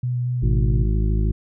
sine tone with vibrato, 123.47 Hz, B2, in tune, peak -20 dBFS, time 0.03-0.84 s, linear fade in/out 5 ms, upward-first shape square, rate 4.4 Hz, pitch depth 10 cents each way
harmonic tone, 53 Hz, G#1, 36 cents sharp, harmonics 1 / 2 / 3 / 4 / 6 / 7, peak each -18 / -24 / -28 / -30 / -34 / -35 dBFS, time 0.42-1.32 s, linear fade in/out 10 ms
effects none

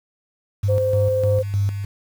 sine tone with tremolo, 100.2 Hz, G2, 38 cents sharp, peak -16 dBFS, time 0.63-1.85 s, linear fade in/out 10 ms, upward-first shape square, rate 3.3 Hz, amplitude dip 60%
sine tone, 518 Hz, C5, 17 cents flat, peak -17 dBFS, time 0.68-1.43 s, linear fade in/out 20 ms
effects tanh soft clip ceiling -8 dBFS + 7-bit

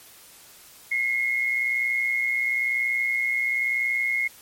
sine tone pair together, 2033 / 2154 Hz, B6 / C7, +50 / +50 cents, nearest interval minor second, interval 100 cents, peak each -29 / -22 dBFS, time 0.91-4.28 s, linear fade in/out 10 ms, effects white hiss -49 dBFS RMS until 4.41 s + MP3 64 kbps

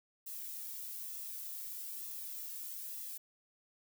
violet noise with flanger, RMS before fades -44 dBFS, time 0.26-3.18 s, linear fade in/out 10 ms, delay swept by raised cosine 1.3 to 2 ms, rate 1.1 Hz, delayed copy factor -0.5, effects none

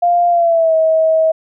sine tone with pitch glide, 698.5 to 640.5 Hz, F5 to E5, 0 to -50 cents, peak -9 dBFS, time 0.02-1.32 s, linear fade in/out 10 ms, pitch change -150 cents, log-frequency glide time 0.29-0.75 s, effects none

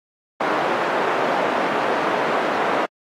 pink band-pass noise, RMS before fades -21 dBFS, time 0.4-2.86 s, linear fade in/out 10 ms, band 440 to 1300 Hz, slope 12 dB/octave, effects high-pass 150 Hz 12 dB/octave + AAC 48 kbps

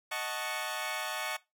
15% pulse chord, D# half-diminished seventh, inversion none, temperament equal, 622.3 / 740 / 880 / 1108.7 Hz, D#5 / F#5 / A5 / C#6, 0 / 0 / 0 / 0 cents, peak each -33 dBFS, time 0.11-1.37 s, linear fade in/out 10 ms, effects noise-tail reverb RT60 0.2 s tail -19 dB re dry

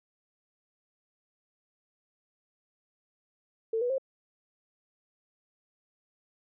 sine tone with pitch steps, 448.2 / 488.8 / 533 Hz, A4 / B4 / C5, +32 / -18 / +32 cents, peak -26 dBFS, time 3.73-3.982 s, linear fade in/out 5 ms, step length 84 ms, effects none

